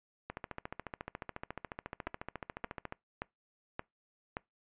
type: two click trains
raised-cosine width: 0.5 ms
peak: -24 / -21 dBFS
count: 38 / 5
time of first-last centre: 0.3-2.924 / 2.07-4.369 s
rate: 14.1 / 1.74 Hz
effects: noise-tail reverb RT60 0.2 s tail -24 dB re dry + resampled to 8000 Hz